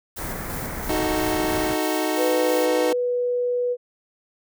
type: noise with tremolo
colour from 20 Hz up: blue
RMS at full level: -35 dBFS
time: 0.16-2.66 s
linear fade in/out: 10 ms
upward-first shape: square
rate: 3 Hz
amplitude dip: 30%
type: low-pass noise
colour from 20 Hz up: pink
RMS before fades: -31 dBFS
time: 0.16-1.77 s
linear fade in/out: 50 ms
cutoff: 2200 Hz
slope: 48 dB/octave
type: chord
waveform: 25% pulse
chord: D# diminished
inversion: none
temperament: equal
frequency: 311.1 / 370 / 440 Hz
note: D#4 / F#4 / A4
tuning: 0 / 0 / 0 cents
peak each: -20 / -23 / -26 dBFS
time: 0.89-2.93 s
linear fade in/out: 5 ms
type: tone with pitch glide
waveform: sine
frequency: 498.7 to 490.4 Hz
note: B4 to B4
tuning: +17 to -12 cents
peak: -20 dBFS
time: 2.16-3.77 s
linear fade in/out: 50 ms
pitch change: -29 cents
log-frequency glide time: 2.36-3.12 s
effects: none